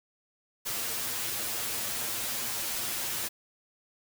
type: noise with comb filter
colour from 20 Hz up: white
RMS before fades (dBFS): -33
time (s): 0.65-3.29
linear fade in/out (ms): 20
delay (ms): 8.7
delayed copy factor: +1
effects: none